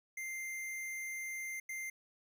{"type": "tone bursts at uneven times", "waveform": "square", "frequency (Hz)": 2093, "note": "C7", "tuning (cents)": 0, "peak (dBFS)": -40, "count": 2, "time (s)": [[0.17, 1.6], [1.69, 1.9]], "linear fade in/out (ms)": 5, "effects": []}